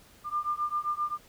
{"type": "beating tone pair", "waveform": "sine", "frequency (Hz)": [1195, 1202.6], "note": ["D6", "D6"], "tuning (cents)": [30, 41], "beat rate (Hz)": 7.6, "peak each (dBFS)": -31, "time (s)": [0.24, 1.18], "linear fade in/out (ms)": 50, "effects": ["pink hiss -57 dBFS RMS until 1.28 s"]}